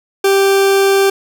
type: tone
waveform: 40% pulse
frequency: 392 Hz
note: G4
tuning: in tune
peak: -8 dBFS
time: 0.24-1.1 s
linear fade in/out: 5 ms
effects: none